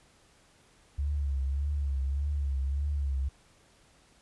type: tone with vibrato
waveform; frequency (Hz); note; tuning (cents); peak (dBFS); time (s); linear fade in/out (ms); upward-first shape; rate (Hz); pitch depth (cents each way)
sine; 69.9; C#2; +15; -27; 0.98-3.29; 10; triangle; 1.7; 87
effects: pink hiss -62 dBFS RMS until 4.21 s + resampled to 24000 Hz